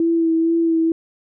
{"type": "tone with vibrato", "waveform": "sine", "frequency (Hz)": 329.6, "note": "E4", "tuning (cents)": 0, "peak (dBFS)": -14, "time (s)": [0, 0.92], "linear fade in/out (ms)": 2, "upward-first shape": "sine", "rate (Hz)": 2.2, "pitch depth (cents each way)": 23, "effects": []}